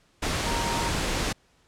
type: tone in noise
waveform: sine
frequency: 932.3 Hz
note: A#5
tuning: in tune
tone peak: -30 dBFS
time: 0.46-0.89 s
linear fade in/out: 10 ms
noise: pink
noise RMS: -27 dBFS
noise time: 0.22-1.33 s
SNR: -6 dB
effects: pink hiss -63 dBFS RMS until 1.67 s + low-pass 8000 Hz 12 dB/octave